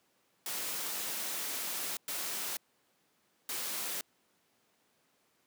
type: noise bursts at uneven times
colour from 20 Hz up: white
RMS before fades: -37 dBFS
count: 3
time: 0.46-1.97 / 2.08-2.57 / 3.49-4.01 s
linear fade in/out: 2 ms
effects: pink hiss -72 dBFS RMS until 5.46 s + high-pass 200 Hz 12 dB/octave